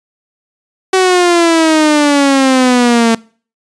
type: exponential sweep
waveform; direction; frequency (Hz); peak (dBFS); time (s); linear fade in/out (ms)
sawtooth; down; 380 to 225.6; -3; 0.93-3.15; 5
effects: noise-tail reverb RT60 0.4 s tail -23 dB re dry + resampled to 22050 Hz